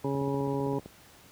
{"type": "harmonic tone", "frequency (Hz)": 138.59, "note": "C#3", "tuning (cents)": 0, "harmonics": [1, 2, 3, 4, 6, 7], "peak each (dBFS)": [-33, -32, -32, -38, -40, -39], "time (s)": [0.04, 0.79], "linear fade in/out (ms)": 5}
{"type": "click train", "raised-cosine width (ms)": 2, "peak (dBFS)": -28, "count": 12, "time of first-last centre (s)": [0.15, 0.86], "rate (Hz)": 15.5}
{"effects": ["pink hiss -55 dBFS RMS until 1.31 s", "high-pass 60 Hz 12 dB/octave"]}